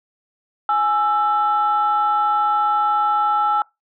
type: tone pair together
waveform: sine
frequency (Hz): 836 / 1327.1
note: G#5 / E6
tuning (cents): +11 / +11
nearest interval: minor sixth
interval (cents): 800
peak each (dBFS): -17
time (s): 0.69-3.62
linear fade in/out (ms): 2
effects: noise-tail reverb RT60 0.2 s tail -24 dB re dry + tanh soft clip ceiling -9 dBFS